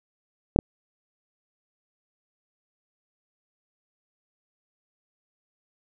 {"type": "clicks", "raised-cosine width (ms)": 2, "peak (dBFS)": -4, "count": 2, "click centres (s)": [0.561, 0.589], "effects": []}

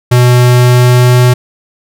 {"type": "tone with pitch glide", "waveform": "square", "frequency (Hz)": [123.47, 124.26], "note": ["B2", "B2"], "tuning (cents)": [0, 11], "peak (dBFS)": -4, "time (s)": [0.11, 1.34], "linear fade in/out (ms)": 10, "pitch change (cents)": 11, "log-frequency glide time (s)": [0.41, 1.21], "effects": []}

